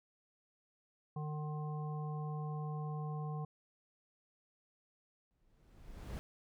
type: harmonic tone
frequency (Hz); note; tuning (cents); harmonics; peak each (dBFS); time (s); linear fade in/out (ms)
151.4; D#3; -47; 1 / 3 / 5 / 7; -38 / -50 / -49 / -51; 1.16-3.45; 5
type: noise with exponential growth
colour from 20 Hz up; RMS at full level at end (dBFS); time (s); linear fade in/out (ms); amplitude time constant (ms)
brown; -39; 5.31-6.19; 0; 190
effects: none